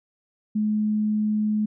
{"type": "tone", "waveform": "sine", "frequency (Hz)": 212.8, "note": "G#3", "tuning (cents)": 42, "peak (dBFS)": -20, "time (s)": [0.55, 1.66], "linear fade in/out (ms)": 10, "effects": []}